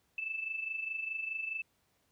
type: tone with amplitude modulation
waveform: sine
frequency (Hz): 2634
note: E7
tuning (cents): -2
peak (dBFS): -32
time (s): 0.18-1.62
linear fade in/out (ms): 2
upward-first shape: sine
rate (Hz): 24.8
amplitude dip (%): 65
effects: pink hiss -74 dBFS RMS until 2.11 s + high-pass 60 Hz 12 dB/octave